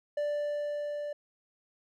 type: tone with level ramp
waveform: triangle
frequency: 587.3 Hz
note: D5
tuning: in tune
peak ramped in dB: -26 to -32 dBFS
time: 0.17-1.13 s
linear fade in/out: 5 ms
effects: none